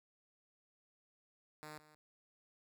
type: tone with echo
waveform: 5% pulse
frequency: 152.6 Hz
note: D#3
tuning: 33 cents flat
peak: -37 dBFS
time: 1.63-1.78 s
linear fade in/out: 0 ms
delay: 170 ms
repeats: 1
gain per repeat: -15 dB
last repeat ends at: 1.95 s
effects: none